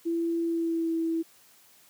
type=tone with pitch glide; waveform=sine; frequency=335 to 328.1 Hz; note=E4 to E4; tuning=+28 to -8 cents; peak=-25 dBFS; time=0.05-1.23 s; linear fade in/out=20 ms; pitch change=-36 cents; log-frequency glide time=0.42-0.95 s; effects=white hiss -58 dBFS RMS until 1.89 s + high-pass 100 Hz 12 dB/octave